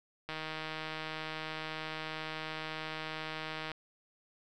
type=click train; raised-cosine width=0.3 ms; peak=-23 dBFS; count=539; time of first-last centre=0.29-3.717 s; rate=157 Hz; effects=none